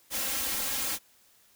white noise with comb filter, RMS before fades -31 dBFS, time 0.1-0.99 s, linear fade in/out 50 ms, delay 3.7 ms, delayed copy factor +0.95, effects white hiss -62 dBFS RMS until 1.55 s

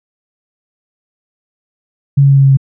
sine tone with pitch steps, 139.7 / 138.82 / 137.94 / 137.06 / 136.19 / 135.33 Hz, C#3 / C#3 / C#3 / C#3 / C#3 / C#3, +14 / +3 / -8 / -19 / -30 / -41 cents, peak -4 dBFS, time 2.17-2.572 s, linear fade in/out 10 ms, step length 67 ms, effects none

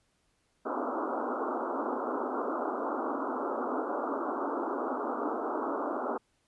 pink band-pass noise, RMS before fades -33 dBFS, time 0.65-6.18 s, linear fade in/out 10 ms, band 240 to 1400 Hz, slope 96 dB/octave, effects pink hiss -73 dBFS RMS until 6.47 s + resampled to 24000 Hz

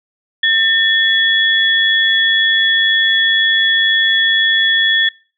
sine tone pair together, 1799 / 3376 Hz, A6 / G#7, +38 / +28 cents, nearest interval major seventh, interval 1090 cents, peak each -13 dBFS, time 0.43-5.09 s, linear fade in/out 5 ms, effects noise-tail reverb RT60 0.4 s tail -24 dB re dry

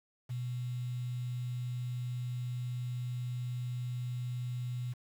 sine tone with quantisation, 123.47 Hz, B2, in tune, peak -34 dBFS, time 0.29-4.94 s, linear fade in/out 20 ms, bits 9, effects none

